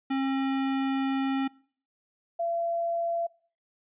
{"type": "tone pair in turn", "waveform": ["square", "sine"], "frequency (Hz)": [269.3, 678.6], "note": ["C#4", "F5"], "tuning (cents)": [-50, -50], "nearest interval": "octave + major third", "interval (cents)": 1600, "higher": "second", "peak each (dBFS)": -26, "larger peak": "neither", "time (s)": [[0.1, 1.48], [2.39, 3.27]], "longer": "first", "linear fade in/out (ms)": 10, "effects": ["noise-tail reverb RT60 0.5 s tail -24 dB re dry", "resampled to 8000 Hz"]}